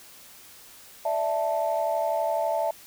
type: chord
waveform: sine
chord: D suspended second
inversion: none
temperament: equal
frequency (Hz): 587.3 / 659.3 / 880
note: D5 / E5 / A5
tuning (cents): 0 / 0 / 0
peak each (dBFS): -29 / -25 / -28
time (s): 1.05-2.71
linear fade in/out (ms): 5
effects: tanh soft clip ceiling -15 dBFS + white hiss -49 dBFS RMS until 2.86 s